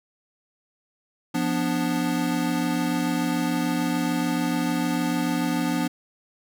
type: chord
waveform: square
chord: B diminished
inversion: second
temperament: equal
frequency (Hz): 174.61 / 246.9 / 293.7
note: F3 / B3 / D4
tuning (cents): 0 / 0 / 0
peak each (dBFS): -29 / -27 / -27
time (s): 1.34-5.88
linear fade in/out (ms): 10
effects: none